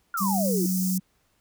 sine exponential sweep, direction down, 1438 to 315.3 Hz, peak -26 dBFS, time 0.14-0.66 s, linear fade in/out 2 ms
white high-pass noise, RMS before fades -32 dBFS, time 0.17-0.98 s, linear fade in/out 5 ms, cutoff 5100 Hz, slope 48 dB/octave
sine tone with pitch glide, 195 to 185.55 Hz, G3 to F#3, -9 to +5 cents, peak -23 dBFS, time 0.2-1 s, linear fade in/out 20 ms, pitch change -86 cents, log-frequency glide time 0.49-0.55 s
effects pink hiss -68 dBFS RMS until 1.4 s

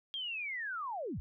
sine linear sweep, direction down, 3266 to 43.65 Hz, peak -36 dBFS, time 0.14-1.2 s, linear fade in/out 0 ms, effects none

